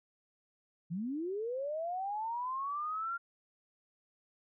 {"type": "linear sweep", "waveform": "sine", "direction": "up", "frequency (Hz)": [155.56, 1400], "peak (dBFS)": -34, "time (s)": [0.9, 3.18], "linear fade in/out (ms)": 20, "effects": []}